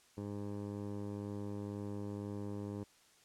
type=tone with low-pass filter; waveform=15% pulse; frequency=102 Hz; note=G#2; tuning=31 cents flat; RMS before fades=-42 dBFS; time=0.17-2.84 s; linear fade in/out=10 ms; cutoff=650 Hz; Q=1.1; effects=white hiss -66 dBFS RMS until 3.24 s + low-pass 9000 Hz 12 dB/octave